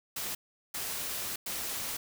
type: noise bursts at uneven times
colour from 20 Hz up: white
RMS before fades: -36 dBFS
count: 3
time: 0.16-0.35 / 0.74-1.36 / 1.46-1.97 s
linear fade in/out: 5 ms
effects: none